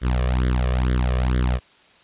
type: tone with flanger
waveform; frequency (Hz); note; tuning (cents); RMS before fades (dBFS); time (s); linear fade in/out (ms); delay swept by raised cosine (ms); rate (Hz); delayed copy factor
sawtooth; 62.5; B1; +21; -20; 0.01-1.6; 50; 0.57 to 1.77; 2.2; +0.9
effects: white hiss -53 dBFS RMS until 2.03 s + resampled to 8000 Hz